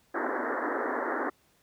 pink band-pass noise, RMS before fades -31 dBFS, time 0.14-1.3 s, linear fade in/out 10 ms, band 250 to 1900 Hz, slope 96 dB/octave, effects pink hiss -66 dBFS RMS until 1.62 s + high-pass 60 Hz 12 dB/octave

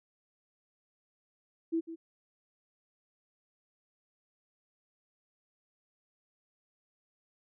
sine tone with echo, 328.7 Hz, E4, 5 cents flat, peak -27 dBFS, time 1.72-1.81 s, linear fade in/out 20 ms, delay 150 ms, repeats 1, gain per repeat -12 dB, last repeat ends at 1.96 s, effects none

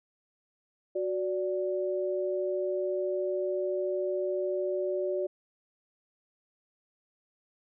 sine tone pair together, 369.3 / 583 Hz, F#4 / D5, -3 / -13 cents, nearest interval minor sixth, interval 790 cents, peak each -30 / -31 dBFS, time 0.95-5.27 s, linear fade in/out 10 ms, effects none

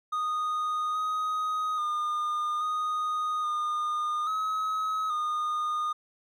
triangle tone with pitch steps, 1237 / 1253 / 1215 / 1239 / 1219 / 1278 / 1225 Hz, D#6 / D#6 / D#6 / D#6 / D#6 / D#6 / D#6, -10 / +12 / -42 / -8 / -36 / +46 / -27 cents, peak -25 dBFS, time 0.12-5.93 s, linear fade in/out 10 ms, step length 830 ms, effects none

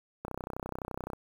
click train, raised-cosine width 1 ms, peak -22 dBFS, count 29, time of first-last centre 0.25-1.133 s, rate 31.7 Hz, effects 8-bit

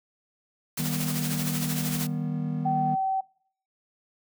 white noise with tremolo, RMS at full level -31 dBFS, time 0.77-2.07 s, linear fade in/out 5 ms, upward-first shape sine, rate 13 Hz, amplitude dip 50%
triangle chord, Eb augmented, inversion none, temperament just, 155.56 / 194.45 / 243.1 Hz, Eb3 / G3 / B3, 0 / -14 / -27 cents, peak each -27 / -33 / -30 dBFS, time 0.78-2.96 s, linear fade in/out 20 ms
sine tone, 767 Hz, G5, 38 cents flat, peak -23 dBFS, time 2.65-3.21 s, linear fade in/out 10 ms
effects noise-tail reverb RT60 0.6 s tail -25 dB re dry

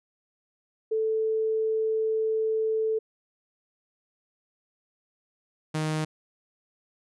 sine / sawtooth tone pair in turn, 440 / 155.56 Hz, A4 / D#3, 0 / 0 cents, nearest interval octave + tritone, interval 1800 cents, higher first, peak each -23 / -22 dBFS, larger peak second, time 0.91-2.99 / 5.74-6.05 s, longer first, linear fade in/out 10 ms, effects resampled to 24000 Hz

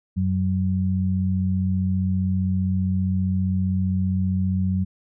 sine tone pair together, 92.4 / 187.6 Hz, F#2 / F#3, -2 / +24 cents, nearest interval octave, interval 1226 cents, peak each -22 dBFS, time 0.16-4.85 s, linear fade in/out 20 ms, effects none

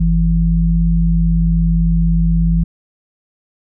sine tone pair together, 49.53 / 166.6 Hz, G1 / E3, +19 / +19 cents, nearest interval octave + major sixth, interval 2100 cents, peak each -13 dBFS, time 0-2.64 s, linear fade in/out 10 ms, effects none

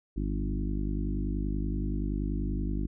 harmonic tone with a mistuned harmonic, 50.5 Hz, G#1, 48 cents flat, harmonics 1 / 2 / 3 / 4 / 5 / 6 / 7, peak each -30 / -39 / -38 / -38 / -38 / -38 / -44 dBFS, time 0.16-2.87 s, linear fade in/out 10 ms, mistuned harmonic 3, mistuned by +17 cents, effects none

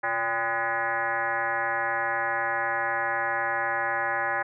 sine tone with frequency modulation, 1244.5 Hz, D#6, in tune, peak -24 dBFS, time 0.03-4.43 s, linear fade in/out 10 ms, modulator 223 Hz, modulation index 3, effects none

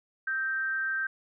sine tone with amplitude modulation, 1568 Hz, G6, in tune, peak -25 dBFS, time 0.27-1.07 s, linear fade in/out 5 ms, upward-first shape sine, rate 273 Hz, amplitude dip 50%, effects none

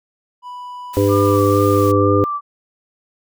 triangle tone, 987.8 Hz, B5, in tune, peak -27 dBFS, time 0.42-1.4 s, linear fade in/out 50 ms
white noise, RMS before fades -34 dBFS, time 0.93-1.92 s, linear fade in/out 10 ms
harmonic tone, 100.2 Hz, G2, 38 cents sharp, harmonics 1 / 3 / 4 / 5, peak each -17 / -17 / -17 / -17 dBFS, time 0.97-2.24 s, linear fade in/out 0 ms
sine tone with vibrato, 1181 Hz, D6, 9 cents sharp, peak -19 dBFS, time 1.08-2.41 s, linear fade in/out 50 ms, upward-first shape sine, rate 2.1 Hz, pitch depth 29 cents each way
effects none

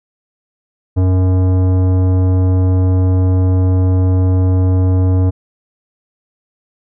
sine tone with tanh clipping, 92.6 Hz, F#2, 2 cents sharp, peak -11 dBFS, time 0.96-5.31 s, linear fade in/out 20 ms, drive 15 dB, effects none

